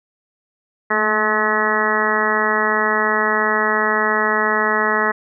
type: harmonic tone with a mistuned harmonic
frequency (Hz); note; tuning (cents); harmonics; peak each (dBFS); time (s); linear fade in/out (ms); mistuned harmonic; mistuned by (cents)
214.3; A3; -45; 1 / 2 / 3 / 4 / 5 / 6 / 7 / 8 / 9; -27 / -23 / -26 / -25 / -23 / -23 / -27 / -22 / -22; 0.9-5.12; 10; 1; +42
effects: none